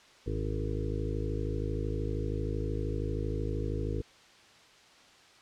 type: harmonic tone with a mistuned harmonic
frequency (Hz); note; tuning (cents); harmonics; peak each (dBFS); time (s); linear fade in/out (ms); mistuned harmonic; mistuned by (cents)
52.9; G#1; +33; 1 / 2 / 3 / 5 / 6 / 7 / 8 / 9; -34 / -35 / -42 / -42 / -41 / -42 / -41 / -41; 0.26-4.02; 10; 9; -16
effects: white hiss -57 dBFS RMS until 5.41 s + low-pass 5000 Hz 12 dB/octave